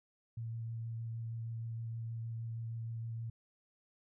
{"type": "tone with vibrato", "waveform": "sine", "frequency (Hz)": 114.4, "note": "A#2", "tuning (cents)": -32, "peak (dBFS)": -38, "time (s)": [0.37, 3.3], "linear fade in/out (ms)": 5, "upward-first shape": "sine", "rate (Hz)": 6.4, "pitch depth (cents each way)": 12, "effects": []}